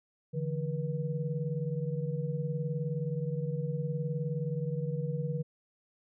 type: tone cluster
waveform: sine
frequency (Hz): 145 / 164.3 / 483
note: D3 / E3 / B4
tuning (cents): -22 / -5 / -39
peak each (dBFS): -33 / -35 / -38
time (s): 0.33-5.43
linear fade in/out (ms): 20
effects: none